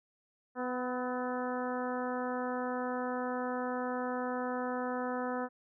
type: harmonic tone with a mistuned harmonic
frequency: 250 Hz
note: B3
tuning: 21 cents sharp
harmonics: 1 / 2 / 3 / 4 / 5 / 6 / 7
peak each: -37 / -37 / -40 / -42 / -43 / -45 / -48 dBFS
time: 0.55-5.49 s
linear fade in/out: 50 ms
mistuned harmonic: 5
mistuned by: +30 cents
effects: none